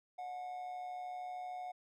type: tone with amplitude modulation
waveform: triangle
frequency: 728 Hz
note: F#5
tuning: 28 cents flat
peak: -37 dBFS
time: 0.18-1.72 s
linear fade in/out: 10 ms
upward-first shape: sine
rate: 133 Hz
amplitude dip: 45%
effects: none